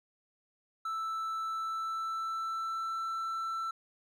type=tone with pitch glide; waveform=triangle; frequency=1320 to 1334.6 Hz; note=E6 to E6; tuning=+2 to +21 cents; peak=-31 dBFS; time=0.85-3.71 s; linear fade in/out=5 ms; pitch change=+19 cents; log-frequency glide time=1.44-3.01 s; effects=none